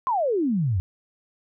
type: exponential sweep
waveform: sine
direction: down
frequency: 1082 to 84.6 Hz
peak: -20 dBFS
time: 0.07-0.8 s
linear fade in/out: 0 ms
effects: none